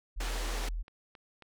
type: tone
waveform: sine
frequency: 41.2 Hz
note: E1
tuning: in tune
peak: -32 dBFS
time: 0.16-0.83 s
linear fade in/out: 20 ms
type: band-pass noise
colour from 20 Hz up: pink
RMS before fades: -40 dBFS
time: 0.2-0.69 s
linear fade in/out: 5 ms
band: 310 to 8600 Hz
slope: 12 dB/octave
type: click train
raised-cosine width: 0.3 ms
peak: -35 dBFS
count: 4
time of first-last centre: 0.61-1.423 s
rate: 3.69 Hz
effects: none